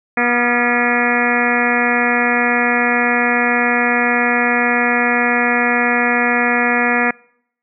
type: harmonic tone with a mistuned harmonic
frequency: 241.8 Hz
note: B3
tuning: 36 cents flat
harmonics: 1 / 2 / 3 / 4 / 5 / 6 / 7 / 8 / 9 / 10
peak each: -20 / -22 / -21 / -26 / -25 / -24 / -20 / -21 / -22 / -24 dBFS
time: 0.17-7.11 s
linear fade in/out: 5 ms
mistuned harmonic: 6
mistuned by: -66 cents
effects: noise-tail reverb RT60 0.7 s tail -26 dB re dry